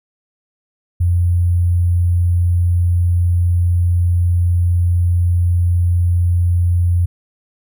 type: tone with sample-and-hold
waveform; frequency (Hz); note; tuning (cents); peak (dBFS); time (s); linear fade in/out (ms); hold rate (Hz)
sine; 87.6; F2; +6; -11; 1-7.06; 10; 11025
effects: none